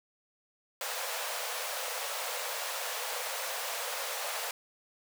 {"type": "high-pass noise", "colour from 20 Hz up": "pink", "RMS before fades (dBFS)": -36, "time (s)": [0.81, 4.51], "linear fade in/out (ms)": 2, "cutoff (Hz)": 470, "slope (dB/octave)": 96, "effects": []}